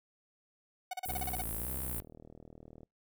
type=tone bursts; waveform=45% pulse; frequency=740 Hz; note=F#5; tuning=in tune; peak=-35 dBFS; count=9; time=0.91-1.415 s; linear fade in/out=5 ms; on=25 ms; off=35 ms
type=high-pass noise; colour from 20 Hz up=white; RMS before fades=-40 dBFS; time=1.05-2 s; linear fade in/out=5 ms; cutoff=8900 Hz; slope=48 dB/octave
type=click train; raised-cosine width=2 ms; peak=-38 dBFS; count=71; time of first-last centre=1.06-2.832 s; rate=39.5 Hz
type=tone with vibrato; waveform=sawtooth; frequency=60.3 Hz; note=B1; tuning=41 cents flat; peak=-36 dBFS; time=1.08-2.01 s; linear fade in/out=10 ms; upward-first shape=sine; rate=1.8 Hz; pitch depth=180 cents each way
effects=noise-tail reverb RT60 0.2 s tail -26 dB re dry

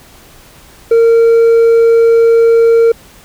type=tone with hard clipping; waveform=sine; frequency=460 Hz; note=A#4; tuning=23 cents flat; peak=-5 dBFS; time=0.91-2.92 s; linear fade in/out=5 ms; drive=2 dB; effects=pink hiss -40 dBFS RMS until 3.24 s

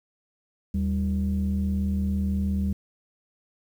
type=tone pair together; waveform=sine; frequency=77.78 / 196.25 Hz; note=D#2 / G3; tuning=0 / +2 cents; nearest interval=octave + major third; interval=1602 cents; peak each=-24 dBFS; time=0.74-2.73 s; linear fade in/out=5 ms; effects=tanh soft clip ceiling -18 dBFS + 9-bit

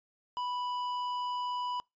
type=tone with hard clipping; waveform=triangle; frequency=987.8 Hz; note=B5; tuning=in tune; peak=-34 dBFS; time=0.37-1.8 s; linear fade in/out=0 ms; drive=12 dB; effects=noise-tail reverb RT60 0.2 s tail -25 dB re dry + resampled to 16000 Hz

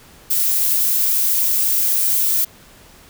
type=noise; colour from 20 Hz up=violet; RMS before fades=-17 dBFS; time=0.3-2.45 s; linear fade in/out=10 ms; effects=pink hiss -46 dBFS RMS until 3.09 s

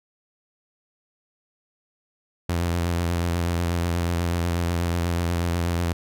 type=tone with vibrato; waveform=sawtooth; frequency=85.9 Hz; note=F2; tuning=28 cents flat; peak=-18 dBFS; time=2.49-5.93 s; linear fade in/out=5 ms; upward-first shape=sine; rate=8.2 Hz; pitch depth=36 cents each way; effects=none

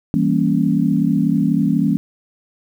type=chord; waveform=sine; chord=E diminished seventh; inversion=none; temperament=equal with one note detuned; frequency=164.81 / 196.79 / 233.1 / 277.2 Hz; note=E3 / G3 / Bb3 / Db4; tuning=0 / +7 / 0 / 0 cents; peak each=-19 dBFS; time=0.14-1.97 s; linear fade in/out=0 ms; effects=8-bit

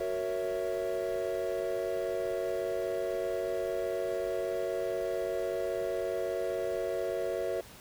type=chord; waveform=triangle; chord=F# dominant seventh; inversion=none; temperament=equal; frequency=370 / 466.2 / 554.4 / 659.3 Hz; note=F#4 / A#4 / C#5 / E5; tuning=0 / 0 / 0 / 0 cents; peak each=-34 dBFS; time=0-7.61 s; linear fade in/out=5 ms; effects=pink hiss -51 dBFS RMS until 7.8 s

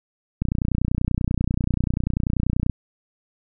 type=click train; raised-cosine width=5 ms; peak=-9 dBFS; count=70; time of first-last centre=0.42-2.697 s; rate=30.3 Hz; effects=none

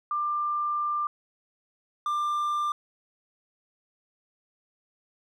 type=tone pair in turn; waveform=sine / triangle; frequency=1190 / 1190 Hz; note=D6 / D6; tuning=+22 / +22 cents; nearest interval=unison; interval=0 cents; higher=neither; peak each=-25 / -23 dBFS; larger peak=second; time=0.11-1.07 / 2.06-2.72 s; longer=first; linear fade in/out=2 ms; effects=none

